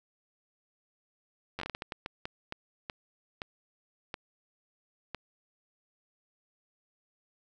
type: slowing click train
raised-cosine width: 0.3 ms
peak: -20 dBFS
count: 16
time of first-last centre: 1.59-5.147 s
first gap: 10 ms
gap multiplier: 1.39
effects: none